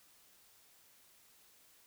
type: silence
effects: white hiss -65 dBFS RMS until 1.86 s